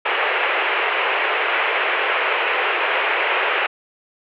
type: band-pass noise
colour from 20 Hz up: white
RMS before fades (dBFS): -20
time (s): 0.05-3.67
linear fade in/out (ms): 10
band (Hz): 380 to 2800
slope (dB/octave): 48
effects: none

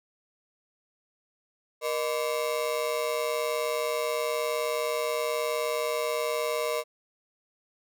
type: ring-modulated tone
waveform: 35% pulse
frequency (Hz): 544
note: C#5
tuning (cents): -33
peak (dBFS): -22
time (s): 1.81-6.84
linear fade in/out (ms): 50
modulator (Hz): 69.5
effects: none

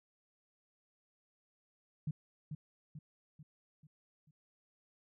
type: tone with echo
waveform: sine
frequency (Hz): 151.6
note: D#3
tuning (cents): -45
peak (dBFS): -33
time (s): 2.07-2.11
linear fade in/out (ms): 5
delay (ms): 440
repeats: 5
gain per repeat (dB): -6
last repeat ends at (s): 4.31
effects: none

